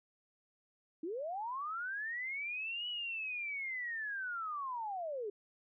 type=linear two-way sweep; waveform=sine; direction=up then down; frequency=300.2 to 2957 to 391.5 Hz; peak=-37 dBFS; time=1.03-5.3 s; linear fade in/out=5 ms; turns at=2.88 s; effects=none